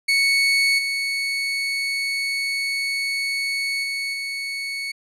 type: tone with level steps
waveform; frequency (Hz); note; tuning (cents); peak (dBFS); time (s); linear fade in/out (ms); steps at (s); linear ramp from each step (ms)
30% pulse; 2217; C#7; 0; -13 / -19 / -21 / -23; 0.08-4.92; 10; 0.78 / 3.83 / 4.13; 10
effects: low-pass 10000 Hz 12 dB/octave